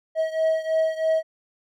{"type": "beating tone pair", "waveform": "triangle", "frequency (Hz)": [639, 642.1], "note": ["D#5", "E5"], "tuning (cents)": [46, -46], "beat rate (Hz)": 3.1, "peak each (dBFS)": [-20, -23], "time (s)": [0.15, 1.23], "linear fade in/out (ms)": 50, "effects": []}